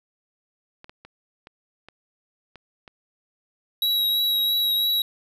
clicks, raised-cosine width 0.3 ms, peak -27 dBFS, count 7, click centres 0.844 / 0.895 / 1.05 / 1.471 / 1.886 / 2.557 / 2.878 s
square tone with vibrato, 3865 Hz, B7, 38 cents flat, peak -20 dBFS, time 3.82-5.02 s, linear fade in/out 2 ms, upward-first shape triangle, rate 3 Hz, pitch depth 20 cents each way
effects none

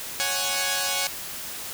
5% pulse chord, C# suspended fourth, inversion none, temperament equal, 554.4 / 740 / 830.6 Hz, C#5 / F#5 / G#5, 0 / 0 / 0 cents, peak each -17 dBFS, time 0.2-1.07 s, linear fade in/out 0 ms, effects white hiss -35 dBFS RMS until 1.73 s

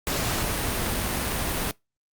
pink noise with amplitude modulation, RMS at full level -25 dBFS, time 0.07-1.71 s, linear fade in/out 0 ms, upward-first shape sine, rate 300 Hz, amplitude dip 35%, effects noise-tail reverb RT60 0.2 s tail -24 dB re dry + Opus 48 kbps

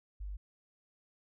sine tone, 49.52 Hz, G1, 18 cents sharp, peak -38 dBFS, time 0.2-0.37 s, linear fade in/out 10 ms, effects none

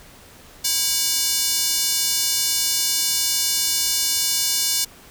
square tone with high-pass filter, 323.7 Hz, E4, 31 cents flat, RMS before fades -21 dBFS, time 0.64-4.85 s, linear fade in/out 10 ms, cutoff 5300 Hz, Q 1.3, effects pink hiss -46 dBFS RMS until 5.1 s

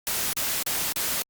white noise bursts, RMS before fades -27 dBFS, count 4, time 0.07-1.221 s, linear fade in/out 0 ms, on 260 ms, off 37 ms, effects Opus 48 kbps

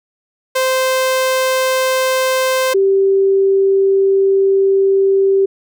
sawtooth / sine tone pair in turn, 520 / 389.6 Hz, C5 / G4, -11 / -11 cents, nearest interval perfect fourth, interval 500 cents, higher first, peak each -9 dBFS, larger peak neither, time 0.55-2.74 / 2.74-5.46 s, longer second, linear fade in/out 10 ms, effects none

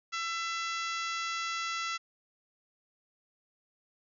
harmonic tone, 670 Hz, E5, 28 cents sharp, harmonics 2 / 3 / 4 / 5 / 6 / 7 / 8 / 9 / 10, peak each -35 / -39 / -41 / -43 / -45 / -46 / -47 / -48 / -49 dBFS, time 0.12-1.98 s, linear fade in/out 20 ms, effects none

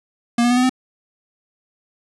square tone with pitch steps, 236.6 / 241.4 / 246.4 / 251.4 / 256.5 Hz, A#3 / B3 / B3 / B3 / C4, +26 / -39 / -4 / +31 / -34 cents, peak -14 dBFS, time 0.38-0.695 s, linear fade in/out 5 ms, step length 63 ms, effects resampled to 24000 Hz

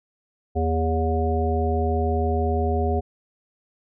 harmonic tone with a mistuned harmonic, 80.2 Hz, E2, 47 cents flat, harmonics 1 / 3 / 5 / 7 / 9, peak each -22 / -29 / -26 / -33 / -27 dBFS, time 0.55-3.01 s, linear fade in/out 20 ms, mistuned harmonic 5, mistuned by +26 cents, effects none

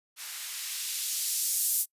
violet noise with band-pass filter sweep, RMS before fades -31 dBFS, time 0.16-1.86 s, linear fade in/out 50 ms, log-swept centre 1200 to 10000 Hz, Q 0.75, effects noise-tail reverb RT60 0.1 s tail -26 dB re dry + resampled to 32000 Hz

